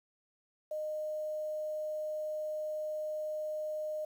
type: tone with quantisation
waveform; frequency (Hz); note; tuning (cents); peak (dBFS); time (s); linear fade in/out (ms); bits
sine; 614; D#5; -23; -34; 0.71-4.05; 5; 10
effects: none